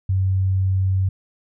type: tone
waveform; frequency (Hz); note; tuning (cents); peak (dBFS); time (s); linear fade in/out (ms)
sine; 94.9; F#2; +44; -16; 0.09-1.09; 5
effects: none